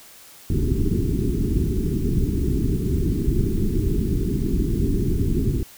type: low-pass noise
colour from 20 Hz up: pink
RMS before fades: -21 dBFS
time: 0.5-5.63 s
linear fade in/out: 2 ms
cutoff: 410 Hz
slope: 96 dB/octave
effects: white hiss -46 dBFS RMS until 5.77 s